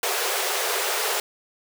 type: high-pass noise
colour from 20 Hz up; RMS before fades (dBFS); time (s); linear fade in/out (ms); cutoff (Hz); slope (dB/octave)
pink; -25; 0.03-1.2; 2; 380; 96
effects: none